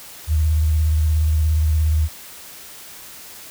sine tone with vibrato, 77.8 Hz, D#2, in tune, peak -14 dBFS, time 0.27-2.09 s, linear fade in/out 50 ms, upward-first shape sine, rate 17 Hz, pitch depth 55 cents each way, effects white hiss -39 dBFS RMS until 3.5 s

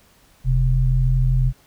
sine tone pair together, 41.1 / 128.8 Hz, E1 / C3, -4 / -27 cents, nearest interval octave + minor sixth, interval 1977 cents, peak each -17 dBFS, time 0.44-1.53 s, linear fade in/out 50 ms, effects pink hiss -55 dBFS RMS until 1.66 s

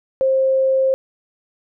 sine tone, 530 Hz, C5, 22 cents sharp, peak -13 dBFS, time 0.21-0.94 s, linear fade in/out 0 ms, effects none

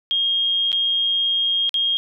sine tone with dropouts, 3241 Hz, G#7, 43 cents flat, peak -17 dBFS, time 0.11-1.97 s, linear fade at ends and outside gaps 0 ms, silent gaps 0.718-0.728 / 1.693-1.742 s, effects none

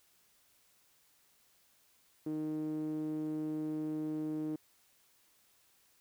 sawtooth tone with band-pass filter, 154.4 Hz, D#3, 13 cents flat, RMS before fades -37 dBFS, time 2.26-4.56 s, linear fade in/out 5 ms, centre 330 Hz, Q 5.1, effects white hiss -69 dBFS RMS until 6 s

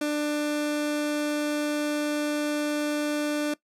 30% pulse tone, 296.9 Hz, D4, 19 cents sharp, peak -22 dBFS, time 0.01-3.54 s, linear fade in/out 5 ms, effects noise-tail reverb RT60 0.1 s tail -20 dB re dry + low-pass 12000 Hz 12 dB/octave

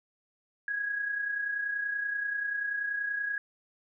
sine tone pair together, 1627.6 / 1658 Hz, G#6 / G#6, -35 / -3 cents, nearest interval unison, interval 32 cents, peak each -39 / -30 dBFS, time 0.68-3.38 s, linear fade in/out 2 ms, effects none

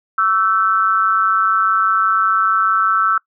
sine tone with amplitude modulation, 1327 Hz, E6, 11 cents sharp, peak -8 dBFS, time 0.18-3.18 s, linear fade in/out 5 ms, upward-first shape sine, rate 195 Hz, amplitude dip 85%, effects noise-tail reverb RT60 0.1 s tail -23 dB re dry

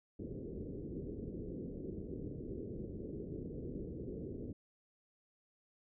white low-pass noise, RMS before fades -44 dBFS, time 0.19-4.53 s, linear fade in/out 10 ms, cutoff 450 Hz, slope 48 dB/octave, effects none

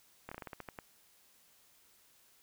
slowing click train, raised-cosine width 0.5 ms, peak -28 dBFS, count 10, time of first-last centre 0.29-0.788 s, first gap 25 ms, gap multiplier 1.19, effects white hiss -66 dBFS RMS until 2.42 s

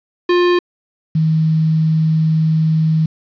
square / sine tone pair in turn, 353.6 / 158.7 Hz, F4 / D#3, +22 / +35 cents, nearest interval octave + major second, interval 1387 cents, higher first, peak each -11 dBFS, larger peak neither, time 0.29-0.59 / 1.15-3.06 s, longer second, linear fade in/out 5 ms, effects resampled to 11025 Hz + 7-bit

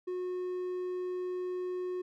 triangle tone, 363.6 Hz, F#4, 30 cents flat, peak -31 dBFS, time 0.07-2.02 s, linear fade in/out 10 ms, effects none

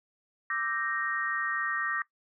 sine chord, E half-diminished seventh, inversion third, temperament equal, 1174.7 / 1318.5 / 1568 / 1864.7 Hz, D6 / E6 / G6 / Bb6, 0 / 0 / 0 / 0 cents, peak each -34 / -38 / -36 / -32 dBFS, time 0.5-2.02 s, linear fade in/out 2 ms, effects noise-tail reverb RT60 0.1 s tail -17 dB re dry

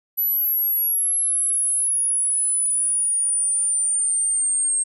sine exponential sweep, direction down, 11930 to 8440 Hz, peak -18 dBFS, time 0.17-4.84 s, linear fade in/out 20 ms, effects none

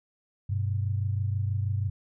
sine tone pair together, 98 / 124.24 Hz, G2 / B2, 0 / +11 cents, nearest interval major third, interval 411 cents, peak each -26 / -32 dBFS, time 0.49-1.9 s, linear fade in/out 10 ms, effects none

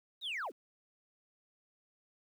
sine linear sweep, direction down, 3930 to 170 Hz, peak -34 dBFS, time 0.21-0.52 s, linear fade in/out 50 ms, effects tanh soft clip ceiling -34 dBFS + 11-bit

